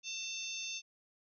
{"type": "harmonic tone", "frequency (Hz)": 895, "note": "A5", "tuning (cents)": 29, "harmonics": [3, 4, 5, 6, 7], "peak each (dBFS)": [-43, -44, -50, -48, -44], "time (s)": [0.03, 0.82], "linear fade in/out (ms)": 50, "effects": []}